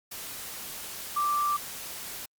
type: tone in noise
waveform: sine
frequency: 1174.7 Hz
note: D6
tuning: in tune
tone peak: -24 dBFS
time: 1.16-1.57 s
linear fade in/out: 10 ms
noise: white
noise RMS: -39 dBFS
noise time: 0.11-2.26 s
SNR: +12 dB
effects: Opus 48 kbps